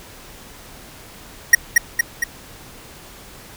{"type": "tone with echo", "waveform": "square", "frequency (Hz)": 1887, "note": "A#6", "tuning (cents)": 21, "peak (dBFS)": -4, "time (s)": [1.53, 1.55], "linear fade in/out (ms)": 5, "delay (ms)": 230, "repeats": 3, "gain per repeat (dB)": -4, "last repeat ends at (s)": 2.24, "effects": ["pink hiss -41 dBFS RMS until 3.56 s"]}